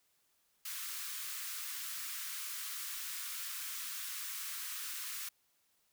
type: high-pass noise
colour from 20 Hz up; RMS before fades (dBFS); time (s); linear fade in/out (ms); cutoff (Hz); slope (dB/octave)
white; -42; 0.65-5.29; 5; 1100; 48
effects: white hiss -75 dBFS RMS until 5.92 s